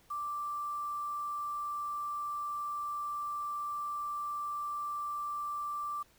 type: tone with quantisation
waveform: sine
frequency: 1174.7 Hz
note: D6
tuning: in tune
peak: -34 dBFS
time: 0.1-6.03 s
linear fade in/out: 10 ms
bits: 9
effects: pink hiss -65 dBFS RMS until 6.18 s